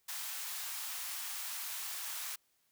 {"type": "high-pass noise", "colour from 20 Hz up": "white", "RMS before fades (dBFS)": -41, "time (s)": [0.08, 2.36], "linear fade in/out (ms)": 10, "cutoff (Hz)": 810, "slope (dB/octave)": 24, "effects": ["white hiss -75 dBFS RMS until 2.71 s"]}